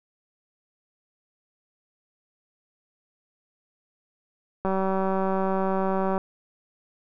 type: click train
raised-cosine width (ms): 1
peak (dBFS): -13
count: 293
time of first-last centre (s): 4.65-6.179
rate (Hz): 191
effects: none

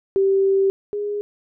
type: tone pair in turn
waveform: sine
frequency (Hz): 389.1 / 412.2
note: G4 / G#4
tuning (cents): -13 / -13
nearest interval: minor second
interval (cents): 100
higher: second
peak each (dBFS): -14 / -22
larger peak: first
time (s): 0.16-0.7 / 0.93-1.21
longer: first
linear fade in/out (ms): 0
effects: none

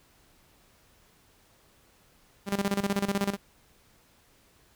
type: tone with tremolo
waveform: sawtooth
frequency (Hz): 199.2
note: G3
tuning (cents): +28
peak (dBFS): -20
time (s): 2.46-3.37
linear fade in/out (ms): 50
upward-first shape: square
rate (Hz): 16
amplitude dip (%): 80
effects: pink hiss -62 dBFS RMS until 4.75 s

